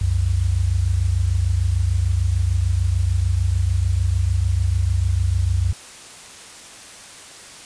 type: tone pair together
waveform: sine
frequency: 66.59 / 93.3 Hz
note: C2 / F#2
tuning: +31 / +15 cents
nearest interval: tritone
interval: 584 cents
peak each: -20 / -18 dBFS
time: 0.01-5.73 s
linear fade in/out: 5 ms
effects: white hiss -40 dBFS RMS until 7.65 s + resampled to 22050 Hz